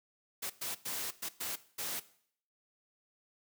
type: noise bursts at uneven times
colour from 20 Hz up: white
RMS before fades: -38 dBFS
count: 6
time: 0.42-0.5 / 0.61-0.75 / 0.85-1.11 / 1.22-1.29 / 1.4-1.56 / 1.78-2 s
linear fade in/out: 10 ms
effects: noise-tail reverb RT60 0.6 s tail -17 dB re dry + high-pass 100 Hz 12 dB/octave